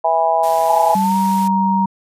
harmonic tone, 164 Hz, E3, 9 cents flat, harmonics 3 / 4 / 5 / 6, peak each -27 / -16 / -16 / -20 dBFS, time 0.04-0.95 s, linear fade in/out 10 ms
white noise, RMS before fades -33 dBFS, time 0.43-1.48 s, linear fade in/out 5 ms
sine tone with pitch glide, 850 to 937.7 Hz, G#5 to A#5, +40 to +10 cents, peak -15 dBFS, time 0.68-1.86 s, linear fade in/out 10 ms, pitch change +170 cents, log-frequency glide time 0.94-1.16 s
sine tone, 194.2 Hz, G3, 16 cents flat, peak -16 dBFS, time 0.95-1.86 s, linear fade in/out 5 ms
effects resampled to 32000 Hz

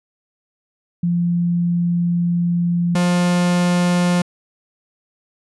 sine / 45% pulse tone pair in turn, 173.1 / 176.64 Hz, F3 / F3, -15 / +20 cents, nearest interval unison, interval 35 cents, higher second, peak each -15 / -14 dBFS, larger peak second, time 1.03-2.95 / 2.95-4.22 s, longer first, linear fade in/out 5 ms, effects resampled to 24000 Hz

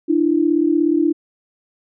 sine tone pair together, 299.3 / 336 Hz, D4 / E4, +33 / +33 cents, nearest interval major second, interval 200 cents, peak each -16 dBFS, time 0.08-1.13 s, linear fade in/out 20 ms, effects none

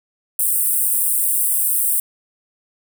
pink high-pass noise, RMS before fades -18 dBFS, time 0.39-2 s, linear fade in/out 2 ms, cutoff 8300 Hz, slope 96 dB/octave, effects none

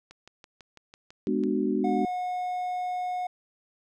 click train, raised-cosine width 0.2 ms, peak -30 dBFS, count 9, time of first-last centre 0.11-1.437 s, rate 6.03 Hz
sine chord, G# half-diminished seventh, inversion none, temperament just, 207.7 / 249.2 / 299 / 373.8 Hz, G#3 / B3 / D4 / F#4, 0 / +16 / +31 / +18 cents, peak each -29 dBFS, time 1.27-2.05 s, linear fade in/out 2 ms
triangle tone, 726 Hz, F#5, 33 cents flat, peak -26 dBFS, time 1.84-3.27 s, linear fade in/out 5 ms
effects none

